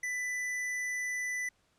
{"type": "tone", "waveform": "square", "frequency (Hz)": 1990, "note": "B6", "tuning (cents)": 13, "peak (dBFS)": -33, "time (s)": [0.03, 1.49], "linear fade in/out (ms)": 5, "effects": ["pink hiss -71 dBFS RMS until 1.78 s", "low-pass 9000 Hz 12 dB/octave"]}